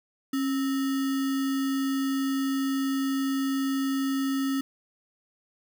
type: tone with sample-and-hold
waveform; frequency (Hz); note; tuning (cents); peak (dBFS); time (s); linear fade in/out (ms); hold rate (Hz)
sine; 271.1; C#4; -38; -24; 0.33-4.61; 5; 1575
effects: none